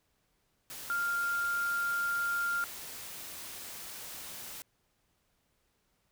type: tone in noise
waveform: sine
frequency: 1396.9 Hz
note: F6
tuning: in tune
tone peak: -29 dBFS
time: 0.9-2.64 s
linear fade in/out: 0 ms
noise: white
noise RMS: -44 dBFS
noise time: 0.7-4.62 s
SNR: +12 dB
effects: pink hiss -75 dBFS RMS until 6.11 s